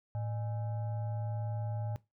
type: tone with frequency modulation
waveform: sine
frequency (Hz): 109.8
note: A2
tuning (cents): -3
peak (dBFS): -33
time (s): 0.15-1.96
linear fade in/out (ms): 0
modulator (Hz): 716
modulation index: 0.39
effects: noise-tail reverb RT60 0.2 s tail -18 dB re dry